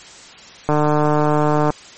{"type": "click train", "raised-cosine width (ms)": 1, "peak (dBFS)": -3, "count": 153, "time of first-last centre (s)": [0.69, 1.703], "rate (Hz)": 150, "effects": ["white hiss -40 dBFS RMS until 1.97 s", "MP3 32 kbps"]}